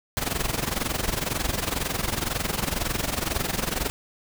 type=noise with amplitude modulation; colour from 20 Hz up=pink; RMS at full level=-24 dBFS; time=0.17-3.9 s; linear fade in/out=0 ms; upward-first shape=sine; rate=22 Hz; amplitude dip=80%; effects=none